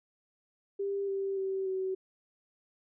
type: tone with pitch steps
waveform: sine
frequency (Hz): 397.5 / 390.9 / 384.4 / 378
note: G4 / G4 / G4 / F#4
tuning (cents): +24 / -5 / -34 / +37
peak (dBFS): -30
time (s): 0.79-1.95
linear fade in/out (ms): 10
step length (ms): 290
effects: none